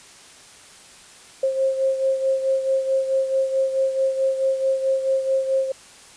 sine beating tone pair, 532 / 536.6 Hz, C5 / C5, +29 / +44 cents, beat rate 4.6 Hz, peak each -19 / -26 dBFS, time 1.43-5.72 s, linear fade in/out 5 ms, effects white hiss -46 dBFS RMS until 6.16 s + resampled to 22050 Hz

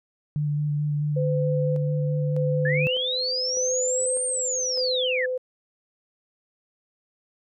sine tone with vibrato, 147.9 Hz, D3, 13 cents sharp, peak -22 dBFS, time 0.36-2.87 s, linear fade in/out 0 ms, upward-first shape square, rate 4.6 Hz, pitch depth 12 cents each way
sine tone with tremolo, 509 Hz, C5, 48 cents flat, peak -24 dBFS, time 1.16-5.38 s, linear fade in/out 10 ms, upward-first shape square, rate 0.83 Hz, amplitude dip 50%
sine linear two-way sweep, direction up then down, 1661.2 to 8870 to 1661.2 Hz, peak -24 dBFS, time 2.65-5.26 s, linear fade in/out 5 ms, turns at 4.24 s
effects none

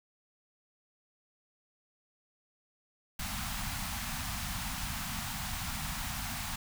pink band-stop noise, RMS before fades -37 dBFS, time 3.19-6.56 s, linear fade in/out 5 ms, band 250 to 710 Hz, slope 48 dB/octave, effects none

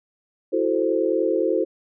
sine chord, F# half-diminished seventh, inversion third, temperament equal, 329.6 / 370 / 440 / 523.3 Hz, E4 / F#4 / A4 / C5, 0 / 0 / 0 / 0 cents, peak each -24 dBFS, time 0.52-1.65 s, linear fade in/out 20 ms, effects none

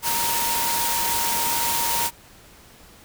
sine tone in noise, 932.3 Hz, A#5, in tune, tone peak -26 dBFS, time 0.02-2.11 s, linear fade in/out 50 ms, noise white, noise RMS -24 dBFS, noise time 0.02-2.11 s, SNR -5 dB, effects pink hiss -49 dBFS RMS until 3.04 s

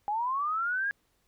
sine linear sweep, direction up, 805 to 1661.2 Hz, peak -27 dBFS, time 0.08-0.91 s, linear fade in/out 0 ms, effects pink hiss -72 dBFS RMS until 1.27 s

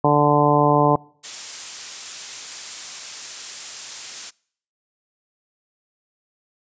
harmonic tone, 146.83 Hz, D3, in tune, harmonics 1 / 2 / 3 / 4 / 5 / 6 / 7, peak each -21 / -21 / -21 / -21 / -21 / -21 / -21 dBFS, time 0.04-0.96 s, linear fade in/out 5 ms
blue noise, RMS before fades -28 dBFS, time 1.23-4.31 s, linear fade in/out 20 ms
effects noise-tail reverb RT60 0.6 s tail -25 dB re dry + resampled to 16000 Hz

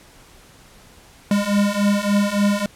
square beating tone pair, 201.3 / 204.8 Hz, G3 / G#3, +46 / -24 cents, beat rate 3.5 Hz, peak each -21 / -19 dBFS, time 1.31-2.66 s, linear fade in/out 2 ms, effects pink hiss -48 dBFS RMS until 2.75 s + low-pass 12000 Hz 12 dB/octave

